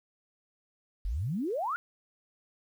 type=exponential sweep; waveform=sine; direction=up; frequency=42.13 to 1479 Hz; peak=-29 dBFS; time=1.05-1.76 s; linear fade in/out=0 ms; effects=10-bit